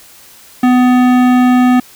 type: tone with hard clipping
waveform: sine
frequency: 250 Hz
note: B3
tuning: 21 cents sharp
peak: -8 dBFS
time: 0.63-1.8 s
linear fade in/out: 5 ms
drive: 16 dB
effects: white hiss -40 dBFS RMS until 1.95 s